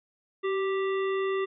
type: harmonic tone with a mistuned harmonic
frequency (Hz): 392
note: G4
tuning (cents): 0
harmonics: 1 / 3 / 5 / 7 / 9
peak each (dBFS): -26 / -35 / -38 / -44 / -47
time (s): 0.43-1.46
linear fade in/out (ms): 20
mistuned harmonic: 1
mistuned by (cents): -29
effects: none